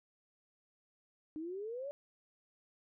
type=exponential sweep; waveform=sine; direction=up; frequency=301.3 to 587.3 Hz; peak=-39 dBFS; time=1.36-1.91 s; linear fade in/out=0 ms; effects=none